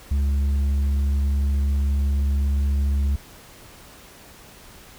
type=tone with tanh clipping; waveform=sine; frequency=70 Hz; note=C#2; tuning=18 cents sharp; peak=-19 dBFS; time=0.11-3.16 s; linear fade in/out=5 ms; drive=5 dB; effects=pink hiss -46 dBFS RMS until 4.98 s